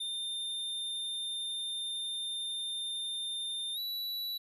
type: tone with pitch glide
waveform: square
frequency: 3611 to 3938 Hz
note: A7 to B7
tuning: +44 to -6 cents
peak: -35 dBFS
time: 0-4.38 s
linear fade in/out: 10 ms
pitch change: +150 cents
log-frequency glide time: 3.74-3.79 s
effects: none